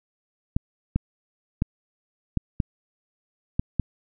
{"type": "clicks", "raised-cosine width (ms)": 5, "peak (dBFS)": -9, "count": 7, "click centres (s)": [0.565, 0.96, 1.621, 2.373, 2.602, 3.595, 3.797], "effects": []}